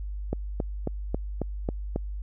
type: click train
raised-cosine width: 2 ms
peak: -14 dBFS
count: 7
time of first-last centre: 0.33-1.96 s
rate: 3.68 Hz
effects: added 50 Hz sine -31 dBFS peak until 2.22 s